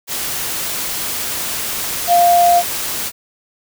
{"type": "tone in noise", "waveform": "sine", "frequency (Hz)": 698.5, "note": "F5", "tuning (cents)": 0, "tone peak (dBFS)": -8, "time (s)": [2.07, 2.63], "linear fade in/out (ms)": 50, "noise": "white", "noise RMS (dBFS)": -22, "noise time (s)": [0.07, 3.12], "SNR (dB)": 11, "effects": []}